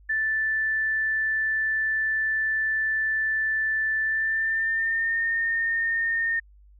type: tone with pitch glide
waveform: sine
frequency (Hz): 1760 to 1828.4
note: A6 to A#6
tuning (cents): 0 to -34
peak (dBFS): -22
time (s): 0.09-6.4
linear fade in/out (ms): 10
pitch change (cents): +66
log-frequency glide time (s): 4.02-5.19
effects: added 50 Hz sine -50 dBFS peak until 6.79 s